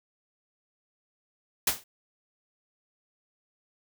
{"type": "noise with exponential decay", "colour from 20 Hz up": "white", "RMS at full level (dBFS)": -20, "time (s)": [1.67, 1.84], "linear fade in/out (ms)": 5, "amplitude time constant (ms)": 36, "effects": []}